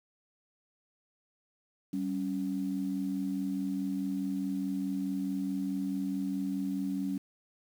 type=tone pair together; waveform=sine; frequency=193.28 / 278 Hz; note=G3 / C#4; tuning=-24 / +5 cents; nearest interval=tritone; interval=629 cents; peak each=-33 / -32 dBFS; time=1.93-7.18 s; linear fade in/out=5 ms; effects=tanh soft clip ceiling -22 dBFS + 9-bit